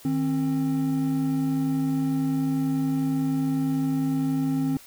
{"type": "tone pair together", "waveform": "triangle", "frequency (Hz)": [155.56, 266.6], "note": ["D#3", "C4"], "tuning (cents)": [0, 33], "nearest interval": "major sixth", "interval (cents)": 933, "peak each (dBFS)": [-26, -21], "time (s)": [0.05, 4.77], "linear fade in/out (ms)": 2, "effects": ["white hiss -49 dBFS RMS until 4.86 s"]}